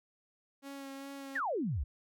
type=tone with vibrato; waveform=sawtooth; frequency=275 Hz; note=C#4; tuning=14 cents flat; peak=-39 dBFS; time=0.62-1.41 s; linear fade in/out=50 ms; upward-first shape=sine; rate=2.5 Hz; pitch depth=18 cents each way
type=exponential sweep; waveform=sine; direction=down; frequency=1987 to 56.2 Hz; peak=-31 dBFS; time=1.35-1.84 s; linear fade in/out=10 ms
effects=none